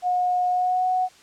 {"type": "tone with pitch glide", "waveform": "sine", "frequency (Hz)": [723, 738.6], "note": ["F#5", "F#5"], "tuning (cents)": [-40, -3], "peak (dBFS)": -19, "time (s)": [0.02, 1.09], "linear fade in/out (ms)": 50, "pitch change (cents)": 37, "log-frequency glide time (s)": [0.49, 0.86], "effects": ["white hiss -52 dBFS RMS until 1.22 s", "low-pass 7000 Hz 12 dB/octave"]}